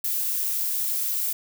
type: noise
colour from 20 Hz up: violet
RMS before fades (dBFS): -26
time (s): 0.04-1.33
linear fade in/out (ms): 5
effects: none